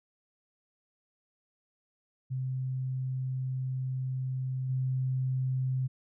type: tone with level steps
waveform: sine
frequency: 130 Hz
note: C3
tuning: 11 cents flat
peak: -30 / -27 dBFS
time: 2.3-5.88 s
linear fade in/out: 20 ms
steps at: 4.69 s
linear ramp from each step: 10 ms
effects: none